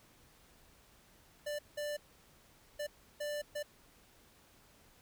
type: tone bursts at uneven times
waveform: square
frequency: 590 Hz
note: D5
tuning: 8 cents sharp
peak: -37 dBFS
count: 5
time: 1.46-1.59 / 1.77-1.97 / 2.79-2.87 / 3.2-3.42 / 3.55-3.63 s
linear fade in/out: 10 ms
effects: pink hiss -64 dBFS RMS until 5.01 s